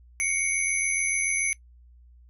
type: tone cluster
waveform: sine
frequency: 2168 / 2255 / 6130 / 10540 Hz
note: C#7 / C#7 / G8 / E9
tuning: -39 / +29 / -40 / -1 cents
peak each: -29 dBFS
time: 0.2-1.53 s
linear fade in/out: 0 ms
effects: noise-tail reverb RT60 0.1 s tail -21 dB re dry + added 60 Hz sine -50 dBFS peak until 2.29 s